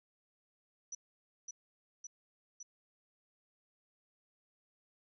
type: tone with echo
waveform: sine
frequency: 5920 Hz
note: F#8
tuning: in tune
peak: -40 dBFS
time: 0.92-0.95 s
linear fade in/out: 5 ms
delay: 560 ms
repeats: 3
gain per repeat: -2 dB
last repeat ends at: 2.63 s
effects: none